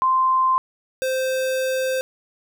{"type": "tone pair in turn", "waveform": ["sine", "square"], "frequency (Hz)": [1042, 521], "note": ["C6", "C5"], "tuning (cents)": [-7, -7], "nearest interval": "octave", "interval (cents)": 1200, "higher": "first", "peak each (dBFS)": [-15, -21], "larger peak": "first", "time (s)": [[0.02, 0.58], [1.02, 2.01]], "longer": "second", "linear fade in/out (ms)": 0, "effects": []}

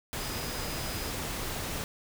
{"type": "tone in noise", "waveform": "sine", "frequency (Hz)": 4978, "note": "D#8", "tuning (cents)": 0, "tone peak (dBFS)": -44, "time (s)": [0.2, 1.1], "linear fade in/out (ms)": 0, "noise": "pink", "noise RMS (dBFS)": -35, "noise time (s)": [0.13, 1.84], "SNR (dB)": -12, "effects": []}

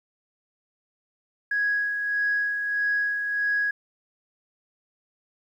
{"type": "tone with tremolo", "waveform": "sine", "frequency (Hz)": 1661.2, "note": "G#6", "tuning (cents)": 0, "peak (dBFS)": -20, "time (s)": [1.51, 3.71], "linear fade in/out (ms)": 5, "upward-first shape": "sine", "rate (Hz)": 1.6, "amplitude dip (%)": 45, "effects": ["tanh soft clip ceiling -16 dBFS", "10-bit"]}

